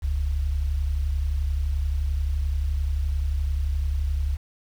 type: tone pair together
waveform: sine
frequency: 40.08 / 71.6 Hz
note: E1 / D2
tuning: -48 / -43 cents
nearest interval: minor seventh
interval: 1005 cents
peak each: -26 / -22 dBFS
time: 0.02-4.37 s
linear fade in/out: 20 ms
effects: tanh soft clip ceiling -16 dBFS + 8-bit